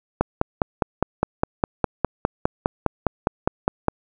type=click train; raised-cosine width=1 ms; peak=-3 dBFS; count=19; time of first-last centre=0.21-3.883 s; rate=4.9 Hz; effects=none